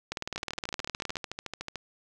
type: two click trains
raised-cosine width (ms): 0.2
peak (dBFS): -15 / -18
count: 21 / 20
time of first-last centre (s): 0.12-1.156 / 0.36-1.757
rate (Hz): 19.3 / 13.6
effects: none